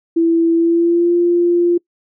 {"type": "tone with pitch glide", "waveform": "sine", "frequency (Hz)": [332.3, 347.2], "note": ["E4", "F4"], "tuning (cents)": [14, -10], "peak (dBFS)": -10, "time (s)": [0.16, 1.78], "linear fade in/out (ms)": 10, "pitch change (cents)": 76, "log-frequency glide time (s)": [0.54, 1.14], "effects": ["noise-tail reverb RT60 0.1 s tail -25 dB re dry"]}